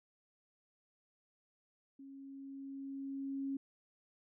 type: tone with level ramp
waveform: sine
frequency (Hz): 273.3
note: C#4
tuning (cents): -24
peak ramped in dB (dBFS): -50 to -35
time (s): 1.99-3.57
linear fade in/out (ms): 5
effects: none